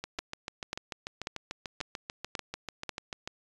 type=two click trains; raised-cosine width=0.2 ms; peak=-16 / -19 dBFS; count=6 / 23; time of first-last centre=0.19-2.893 / 0.04-3.275 s; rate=1.85 / 6.8 Hz; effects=resampled to 24000 Hz